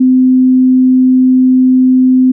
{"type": "tone", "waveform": "sine", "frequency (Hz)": 256.7, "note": "C4", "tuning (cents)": -33, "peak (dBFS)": -4, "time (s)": [0, 2.32], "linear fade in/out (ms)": 10, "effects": []}